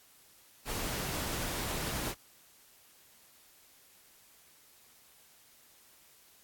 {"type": "noise", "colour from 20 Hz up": "pink", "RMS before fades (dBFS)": -36, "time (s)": [0.65, 2.15], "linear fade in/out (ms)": 50, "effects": ["white hiss -61 dBFS RMS until 6.43 s", "AAC 64 kbps"]}